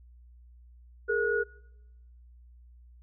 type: tone cluster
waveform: sine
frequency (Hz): 416.1 / 461.9 / 1453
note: G#4 / A#4 / F#6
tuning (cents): +3 / -16 / -32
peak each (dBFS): -29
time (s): 1.08-1.44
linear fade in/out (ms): 20
effects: noise-tail reverb RT60 0.9 s tail -23 dB re dry + added 60 Hz sine -51 dBFS peak until 3.02 s